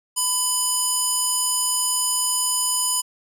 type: tone with band-pass filter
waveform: square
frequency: 998 Hz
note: B5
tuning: 18 cents sharp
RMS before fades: -22 dBFS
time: 0.16-3.02 s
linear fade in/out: 20 ms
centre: 9700 Hz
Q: 1.9
effects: none